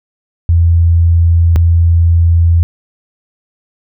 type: tone pair in turn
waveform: sine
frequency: 84.3 / 84.3 Hz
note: E2 / E2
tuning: +39 / +39 cents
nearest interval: unison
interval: 0 cents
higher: neither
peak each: -5 dBFS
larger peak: neither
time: 0.49-1.56 / 1.56-2.63 s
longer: neither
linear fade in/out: 0 ms
effects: none